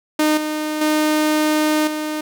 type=tone with level steps; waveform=sawtooth; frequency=306.3 Hz; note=D#4; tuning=27 cents flat; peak=-10 / -17 / -11 / -18 dBFS; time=0.19-2.21 s; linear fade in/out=5 ms; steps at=0.37 / 0.81 / 1.87 s; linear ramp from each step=5 ms; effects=none